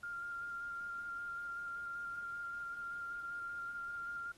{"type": "tone with vibrato", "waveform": "sine", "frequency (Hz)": 1396.9, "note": "F6", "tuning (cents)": 0, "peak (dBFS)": -40, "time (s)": [0.03, 4.32], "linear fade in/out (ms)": 5, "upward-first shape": "square", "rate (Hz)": 5.2, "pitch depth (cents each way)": 12, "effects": ["pink hiss -65 dBFS RMS until 4.37 s", "AAC 32 kbps"]}